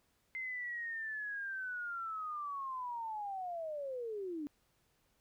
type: linear sweep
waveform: sine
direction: down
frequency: 2082 to 282.5 Hz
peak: -38 dBFS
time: 0.35-4.47 s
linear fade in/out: 0 ms
effects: pink hiss -75 dBFS RMS until 5.2 s